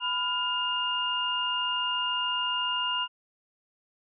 sine tone cluster, 996 / 1413 / 2823 Hz, B5 / F6 / F7, +14 / +20 / +18 cents, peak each -31 / -35 / -28 dBFS, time 0-3.08 s, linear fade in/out 50 ms, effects none

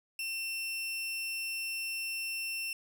sawtooth tone, 2700 Hz, E7, 41 cents sharp, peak -31 dBFS, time 0.19-2.73 s, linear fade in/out 2 ms, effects none

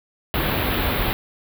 pink band-stop noise, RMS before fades -22 dBFS, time 0.34-1.13 s, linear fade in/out 0 ms, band 4000 to 12000 Hz, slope 48 dB/octave, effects none

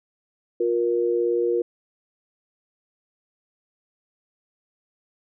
sine tone pair together, 354.6 / 472.5 Hz, F4 / A#4, +26 / +23 cents, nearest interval perfect fourth, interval 497 cents, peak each -22 dBFS, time 0.6-1.62 s, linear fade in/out 5 ms, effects none

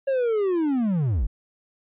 triangle linear sweep, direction down, 554.4 to 39.88 Hz, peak -18 dBFS, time 0.07-1.27 s, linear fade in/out 10 ms, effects resampled to 8000 Hz

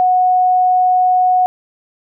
sine tone, 734 Hz, F#5, 14 cents flat, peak -9 dBFS, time 0-1.46 s, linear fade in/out 0 ms, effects none

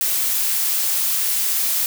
blue noise, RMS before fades -20 dBFS, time 0.01-1.86 s, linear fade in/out 0 ms, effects none

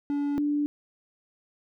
triangle / sine tone pair in turn, 286.9 / 292.6 Hz, D4 / D4, -40 / -6 cents, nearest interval unison, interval 34 cents, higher second, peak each -23 dBFS, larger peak neither, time 0.1-0.38 / 0.38-0.66 s, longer neither, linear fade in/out 0 ms, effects none

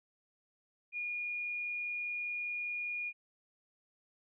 sine tone, 2435 Hz, D#7, 38 cents flat, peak -35 dBFS, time 0.92-3.13 s, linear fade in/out 50 ms, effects none

